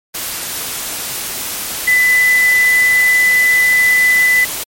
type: tone in noise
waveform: sine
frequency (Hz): 2000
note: B6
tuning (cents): +21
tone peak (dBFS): -8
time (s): 1.87-4.45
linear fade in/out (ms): 10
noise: white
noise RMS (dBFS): -22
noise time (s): 0.14-4.64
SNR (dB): +11
effects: MP3 64 kbps